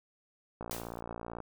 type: click train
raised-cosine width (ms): 1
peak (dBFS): -26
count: 47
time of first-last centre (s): 0.61-1.403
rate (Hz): 58
type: noise with exponential decay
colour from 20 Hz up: white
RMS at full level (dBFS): -37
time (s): 0.71-1.01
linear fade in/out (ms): 0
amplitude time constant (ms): 65
effects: none